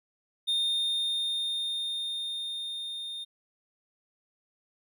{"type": "tone with level ramp", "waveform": "triangle", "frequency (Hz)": 3650, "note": "A#7", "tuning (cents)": -37, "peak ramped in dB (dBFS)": [-23, -34], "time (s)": [0.47, 3.25], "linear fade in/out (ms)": 20, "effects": []}